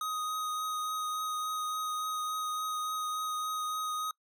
square tone with vibrato, 1251 Hz, D#6, 9 cents sharp, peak -33 dBFS, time 0.01-4.11 s, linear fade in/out 2 ms, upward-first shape triangle, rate 3.5 Hz, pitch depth 13 cents each way, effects noise-tail reverb RT60 0.1 s tail -25 dB re dry

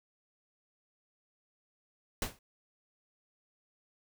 pink noise with exponential decay, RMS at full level -30 dBFS, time 2.22-2.39 s, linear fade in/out 2 ms, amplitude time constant 36 ms, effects none

